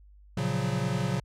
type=chord; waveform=square; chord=Gb major seventh; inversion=first; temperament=equal; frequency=116.54 / 138.59 / 174.61 / 185 Hz; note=Bb2 / Db3 / F3 / Gb3; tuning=0 / 0 / 0 / 0 cents; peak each=-33 / -31 / -36 / -33 dBFS; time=0.37-1.2 s; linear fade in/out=5 ms; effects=added 50 Hz sine -51 dBFS peak until 1.24 s + low-pass 9000 Hz 12 dB/octave